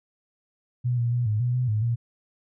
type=tone with pitch steps; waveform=sine; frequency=123.1 / 118.7 / 121.7 / 106.5 / 122.6 / 125.7 / 107.1 / 117.8 Hz; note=B2 / A#2 / B2 / G#2 / B2 / B2 / A2 / A#2; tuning=-5 / +32 / -25 / +44 / -12 / +31 / -46 / +19 cents; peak=-21 dBFS; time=0.84-1.96 s; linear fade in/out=20 ms; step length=140 ms; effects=none